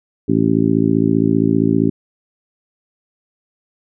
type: harmonic tone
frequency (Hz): 55.2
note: A1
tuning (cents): +6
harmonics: 2 / 3 / 4 / 5 / 6 / 7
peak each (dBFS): -22 / -19 / -18 / -16 / -21 / -21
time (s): 0.28-1.9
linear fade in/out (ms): 10
effects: none